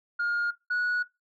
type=tone pair in turn; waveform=sine; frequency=1420 / 1462.5 Hz; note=F6 / F#6; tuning=+28 / -21 cents; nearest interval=minor second; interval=51 cents; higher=second; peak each=-23 dBFS; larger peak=neither; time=0.19-0.51 / 0.7-1.03 s; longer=second; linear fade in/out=10 ms; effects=noise-tail reverb RT60 0.2 s tail -18 dB re dry + tanh soft clip ceiling -23 dBFS